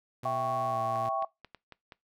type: tone with pitch glide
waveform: sawtooth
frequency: 123.47 to 117.55 Hz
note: B2 to A#2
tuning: 0 to +15 cents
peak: -35 dBFS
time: 0.23-1.09 s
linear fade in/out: 5 ms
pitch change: -85 cents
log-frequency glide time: 0.64-0.8 s
type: chord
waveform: sine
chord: C# diminished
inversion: first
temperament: equal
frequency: 659.3 / 784 / 1108.7 Hz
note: E5 / G5 / C#6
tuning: 0 / 0 / 0 cents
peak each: -32 dBFS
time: 0.25-1.25 s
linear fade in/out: 5 ms
type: clicks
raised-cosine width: 0.3 ms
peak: -30 dBFS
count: 7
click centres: 0.958 / 1.057 / 1.224 / 1.447 / 1.547 / 1.723 / 1.922 s
effects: noise-tail reverb RT60 0.2 s tail -22 dB re dry